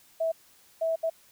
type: tone bursts at uneven times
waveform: sine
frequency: 652 Hz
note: E5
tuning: 19 cents flat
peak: -24 dBFS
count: 3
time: 0.2-0.32 / 0.81-0.96 / 1.03-1.1 s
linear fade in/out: 10 ms
effects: white hiss -59 dBFS RMS until 1.31 s